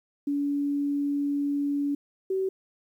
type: tone pair in turn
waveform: sine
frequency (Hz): 285.4 / 381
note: D4 / G4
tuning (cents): -49 / -49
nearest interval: perfect fourth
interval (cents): 500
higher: second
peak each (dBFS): -24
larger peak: neither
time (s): 0.27-1.95 / 2.3-2.49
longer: first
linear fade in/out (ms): 5
effects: 10-bit